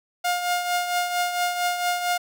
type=tone with tremolo; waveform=sawtooth; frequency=710 Hz; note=F5; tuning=28 cents sharp; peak=-16 dBFS; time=0.24-2.18 s; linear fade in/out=10 ms; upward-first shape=triangle; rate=4.4 Hz; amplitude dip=60%; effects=none